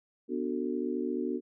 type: chord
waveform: sine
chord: B minor seventh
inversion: none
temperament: just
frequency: 246.9 / 296.3 / 370.4 / 444.5 Hz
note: B3 / D4 / F#4 / A4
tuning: 0 / +15 / +2 / +18 cents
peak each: -34 / -35 / -34 / -39 dBFS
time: 0.28-1.41 s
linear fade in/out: 50 ms
effects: none